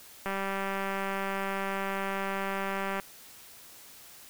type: click train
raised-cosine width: 0.5 ms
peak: -18 dBFS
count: 535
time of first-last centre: 0.26-2.998 s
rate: 195 Hz
effects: white hiss -51 dBFS RMS until 4.29 s